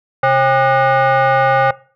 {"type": "tone with frequency modulation", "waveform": "sine", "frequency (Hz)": 130.81, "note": "C3", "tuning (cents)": 0, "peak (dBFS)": -8, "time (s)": [0.23, 1.71], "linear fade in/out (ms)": 5, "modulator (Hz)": 670, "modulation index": 2, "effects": ["noise-tail reverb RT60 0.4 s tail -21 dB re dry", "tanh soft clip ceiling -7 dBFS"]}